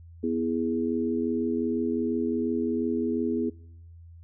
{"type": "chord", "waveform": "sine", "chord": "E major", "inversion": "second", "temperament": "equal", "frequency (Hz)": [246.9, 329.6, 415.3], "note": ["B3", "E4", "G#4"], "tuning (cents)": [0, 0, 0], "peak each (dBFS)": [-27, -30, -30], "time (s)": [0.23, 3.5], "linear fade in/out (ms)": 10, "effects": ["noise-tail reverb RT60 0.8 s tail -24 dB re dry", "added 84 Hz sine -45 dBFS peak until 4.23 s"]}